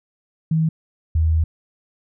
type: tone pair in turn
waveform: sine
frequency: 160 / 80 Hz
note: D#3 / D#2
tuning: +49 / +49 cents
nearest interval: octave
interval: 1200 cents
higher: first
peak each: -15 / -14 dBFS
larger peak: second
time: 0.51-0.69 / 1.15-1.44 s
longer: second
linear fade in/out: 5 ms
effects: none